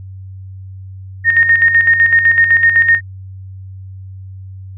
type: tone with tremolo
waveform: sine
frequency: 1843 Hz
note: A#6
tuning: 20 cents flat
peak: -5 dBFS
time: 1.24-3.01 s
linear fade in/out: 50 ms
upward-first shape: square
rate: 7.9 Hz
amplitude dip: 55%
effects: added 95 Hz sine -28 dBFS peak until 4.77 s + resampled to 8000 Hz